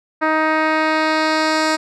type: tone with low-pass filter sweep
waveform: 10% pulse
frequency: 313.4 Hz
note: D#4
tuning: 13 cents sharp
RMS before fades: -17 dBFS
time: 0.21-1.77 s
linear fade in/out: 20 ms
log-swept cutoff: 1700 to 6900 Hz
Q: 1.2
effects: none